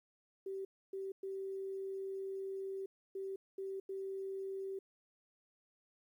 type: tone bursts at uneven times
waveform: sine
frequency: 386.8 Hz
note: G4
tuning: 23 cents flat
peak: -39 dBFS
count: 6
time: 0.46-0.65 / 0.93-1.12 / 1.23-2.86 / 3.15-3.36 / 3.58-3.8 / 3.89-4.79 s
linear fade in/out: 5 ms
effects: 12-bit